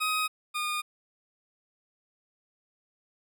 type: tone pair in turn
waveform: 20% pulse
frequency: 1258 / 1220.1 Hz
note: D#6 / D#6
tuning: +19 / -34 cents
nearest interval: minor second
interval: 53 cents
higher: first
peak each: -21 / -24 dBFS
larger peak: first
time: 0-0.28 / 0.54-0.82 s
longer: neither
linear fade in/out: 20 ms
effects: none